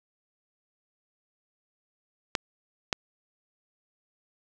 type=clicks; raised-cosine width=0.2 ms; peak=-7 dBFS; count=2; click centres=2.352 / 2.928 s; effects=none